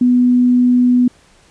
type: tone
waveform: sine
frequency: 247.3 Hz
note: B3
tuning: 3 cents sharp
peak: -8 dBFS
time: 0.01-1.08 s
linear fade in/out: 5 ms
effects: pink hiss -50 dBFS RMS until 1.5 s + resampled to 22050 Hz